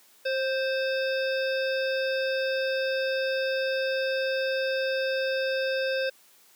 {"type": "harmonic tone with a mistuned harmonic", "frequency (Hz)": 523.3, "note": "C5", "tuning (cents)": 0, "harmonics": [1, 3, 5, 7, 9, 10], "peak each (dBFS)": [-26, -32, -36, -39, -43, -41], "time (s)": [0.25, 6.1], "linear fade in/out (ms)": 10, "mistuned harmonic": 1, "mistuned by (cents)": 22, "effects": ["white hiss -58 dBFS RMS until 6.55 s", "high-pass 200 Hz 12 dB/octave"]}